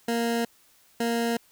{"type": "tone pair in turn", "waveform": "20% pulse", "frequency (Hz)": [233.1, 233.1], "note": ["A#3", "A#3"], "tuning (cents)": [0, 0], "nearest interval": "unison", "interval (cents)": 0, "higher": "neither", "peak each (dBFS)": -19, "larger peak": "neither", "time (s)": [[0.08, 0.45], [1, 1.37]], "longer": "neither", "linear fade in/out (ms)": 5, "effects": ["white hiss -60 dBFS RMS until 1.51 s"]}